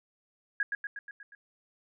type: tone with echo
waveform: sine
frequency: 1647 Hz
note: G#6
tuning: 15 cents flat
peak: -25 dBFS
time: 0.6-0.63 s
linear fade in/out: 2 ms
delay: 120 ms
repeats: 6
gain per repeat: -4 dB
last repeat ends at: 1.35 s
effects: none